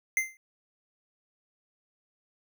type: tone with exponential decay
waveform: square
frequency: 2082 Hz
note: C7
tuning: 9 cents flat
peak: -21 dBFS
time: 0.17-0.37 s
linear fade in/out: 1 ms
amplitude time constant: 43 ms
effects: none